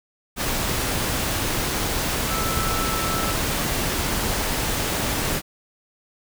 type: tone in noise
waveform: sine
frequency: 1318.5 Hz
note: E6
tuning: in tune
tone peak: -28 dBFS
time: 2.27-3.35 s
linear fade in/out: 50 ms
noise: pink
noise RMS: -24 dBFS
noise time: 0.36-5.42 s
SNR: -7 dB
effects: none